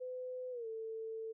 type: tone with pitch glide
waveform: sine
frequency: 506 to 445.6 Hz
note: B4 to A4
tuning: +42 to +22 cents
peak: -40 dBFS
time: 0-1.33 s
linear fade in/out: 20 ms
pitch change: -220 cents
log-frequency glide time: 0.51-0.67 s
effects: none